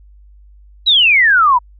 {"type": "exponential sweep", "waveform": "sine", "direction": "down", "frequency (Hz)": [4000, 941], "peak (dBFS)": -7, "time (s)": [0.86, 1.59], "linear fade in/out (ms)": 20, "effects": ["added 50 Hz sine -40 dBFS peak until 1.79 s"]}